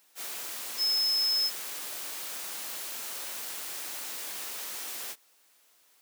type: tone in noise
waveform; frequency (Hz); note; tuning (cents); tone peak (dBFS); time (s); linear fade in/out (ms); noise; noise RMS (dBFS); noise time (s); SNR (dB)
sine; 5190; E8; -28; -24; 0.77-1.51; 50; white; -38; 0.15-5.16; +11
effects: white hiss -64 dBFS RMS until 6.01 s + high-pass 300 Hz 12 dB/octave